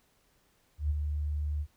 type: tone with ADSR envelope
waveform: sine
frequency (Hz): 74.3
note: D2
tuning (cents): +21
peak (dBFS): -24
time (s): 0.78-1.67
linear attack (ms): 120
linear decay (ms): 28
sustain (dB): -5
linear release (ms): 62
effects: pink hiss -69 dBFS RMS until 1.76 s